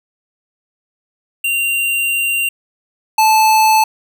square tone pair in turn, 2771 / 872.8 Hz, F7 / A5, -14 / -14 cents, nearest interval octave + minor sixth, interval 2000 cents, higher first, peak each -15 / -9 dBFS, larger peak second, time 1.44-2.49 / 3.18-3.84 s, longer first, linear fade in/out 5 ms, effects none

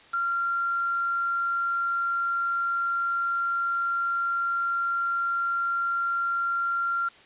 sine tone with quantisation, 1380 Hz, F6, 21 cents flat, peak -24 dBFS, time 0.13-7.09 s, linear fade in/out 10 ms, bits 6, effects white hiss -52 dBFS RMS until 7.25 s + resampled to 8000 Hz

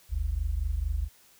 sine tone pair together, 49 / 73.42 Hz, G1 / D2, 0 / 0 cents, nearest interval perfect fifth, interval 700 cents, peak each -29 / -29 dBFS, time 0.09-1.09 s, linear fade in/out 50 ms, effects white hiss -59 dBFS RMS until 1.39 s

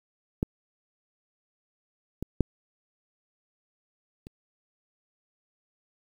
clicks, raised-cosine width 3 ms, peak -12 / -19 / -8 / -29 dBFS, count 4, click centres 0.429 / 2.226 / 2.407 / 4.269 s, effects 8-bit

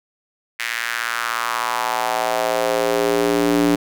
square tone with high-pass filter sweep, 58.27 Hz, A#1, in tune, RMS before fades -20 dBFS, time 0.59-3.76 s, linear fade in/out 10 ms, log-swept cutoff 2000 to 270 Hz, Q 2.8, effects none

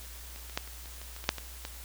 clicks, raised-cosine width 0.2 ms, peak -28 / -27 / -12 / -29 / -30 / -28 / -27 / -24 / -6 / -20 / -20 dBFS, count 11, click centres 0.361 / 0.497 / 0.575 / 0.676 / 0.858 / 1.016 / 1.164 / 1.241 / 1.291 / 1.383 / 1.651 s, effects added 60 Hz sine -45 dBFS peak until 1.84 s + white hiss -48 dBFS RMS until 1.84 s

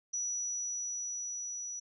sine tone with level ramp, 5880 Hz, F#8, 12 cents flat, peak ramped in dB -32 to -38 dBFS, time 0.13-1.8 s, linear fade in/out 10 ms, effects none

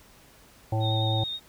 harmonic tone, 110 Hz, A2, in tune, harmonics 1 / 3 / 5 / 7 / 8, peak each -24 / -35 / -34 / -33 / -40 dBFS, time 0.72-1.24 s, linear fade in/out 5 ms
sine tone with vibrato, 3699 Hz, A#7, 14 cents flat, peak -30 dBFS, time 0.8-1.4 s, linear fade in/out 50 ms, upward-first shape square, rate 9.3 Hz, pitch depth 16 cents each way
effects pink hiss -55 dBFS RMS until 1.48 s

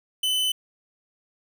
45% pulse tone, 3022 Hz, F#7, 36 cents sharp, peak -21 dBFS, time 0.23-0.52 s, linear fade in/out 5 ms, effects none

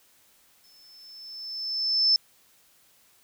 sine tone with exponential growth, 5274 Hz, E8, in tune, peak -16 dBFS, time 0.64-2.16 s, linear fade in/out 1 ms, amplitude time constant 330 ms, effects white hiss -61 dBFS RMS until 3.23 s

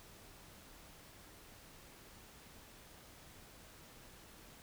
silence, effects pink hiss -58 dBFS RMS until 4.62 s

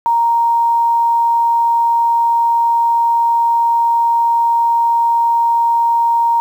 sine tone, 932.3 Hz, A#5, in tune, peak -10 dBFS, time 0.06-6.4 s, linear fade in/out 0 ms, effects 7-bit

